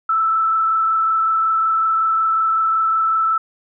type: tone with frequency modulation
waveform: sine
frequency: 1318.5 Hz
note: E6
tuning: in tune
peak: -14 dBFS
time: 0.09-3.38 s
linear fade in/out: 5 ms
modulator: 25.4 Hz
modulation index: 0.65
effects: none